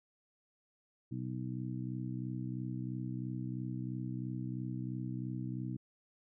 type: harmonic tone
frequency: 63 Hz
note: B1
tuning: 35 cents sharp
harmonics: 2 / 3 / 4 / 5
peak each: -39 / -43 / -44 / -45 dBFS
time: 1.11-5.77 s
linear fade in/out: 10 ms
effects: none